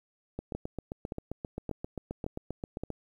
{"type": "two click trains", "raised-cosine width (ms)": 2, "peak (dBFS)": [-21, -22], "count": [5, 20], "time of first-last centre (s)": [[0.55, 2.836], [0.39, 2.903]], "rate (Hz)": [1.75, 7.56], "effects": ["10-bit"]}